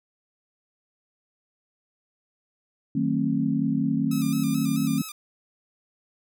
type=chord; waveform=sine; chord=D# diminished seventh; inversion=none; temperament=just; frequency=155.56 / 186.68 / 224 / 268.8 Hz; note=D#3 / F#3 / A3 / C4; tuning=0 / +16 / +31 / +47 cents; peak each=-28 / -30 / -26 / -25 dBFS; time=2.95-5.02 s; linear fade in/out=5 ms
type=tone with vibrato; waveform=5% pulse; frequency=1244.5 Hz; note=D#6; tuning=in tune; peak=-24 dBFS; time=4.11-5.12 s; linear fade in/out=5 ms; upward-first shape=square; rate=4.6 Hz; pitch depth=62 cents each way
effects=none